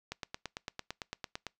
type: click train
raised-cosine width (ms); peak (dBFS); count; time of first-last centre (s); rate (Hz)
0.2; -20; 13; 0.12-1.467; 8.91
effects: noise-tail reverb RT60 0.2 s tail -25 dB re dry